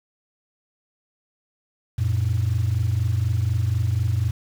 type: tone pair together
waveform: sine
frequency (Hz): 90.7 / 114.77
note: F#2 / A#2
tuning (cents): -34 / -27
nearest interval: major third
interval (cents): 407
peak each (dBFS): -21 / -20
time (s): 1.98-4.31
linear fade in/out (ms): 10
effects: tanh soft clip ceiling -14 dBFS + 7-bit